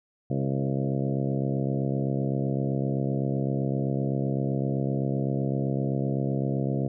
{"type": "harmonic tone with a mistuned harmonic", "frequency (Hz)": 67.8, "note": "C#2", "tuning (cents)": -38, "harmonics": [2, 3, 4, 5, 6, 7, 8, 9, 10], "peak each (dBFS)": [-27, -31, -33, -35, -37, -38, -39, -40, -41], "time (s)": [0.3, 6.88], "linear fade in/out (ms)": 5, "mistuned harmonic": 7, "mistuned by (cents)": 16, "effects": []}